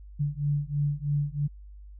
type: beating tone pair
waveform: sine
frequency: 143.6 / 146.7 Hz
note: D3 / D3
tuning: -39 / -2 cents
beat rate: 3.1 Hz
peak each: -28 dBFS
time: 0.19-1.48 s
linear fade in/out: 20 ms
effects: added 50 Hz sine -43 dBFS peak until 1.99 s